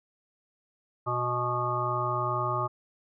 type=harmonic tone with a mistuned harmonic; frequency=122.2 Hz; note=B2; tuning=18 cents flat; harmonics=1 / 3 / 5 / 7 / 9 / 10; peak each=-33 / -36 / -35 / -35 / -32 / -31 dBFS; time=1.06-2.68 s; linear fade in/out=20 ms; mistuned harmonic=5; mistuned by=+23 cents; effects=none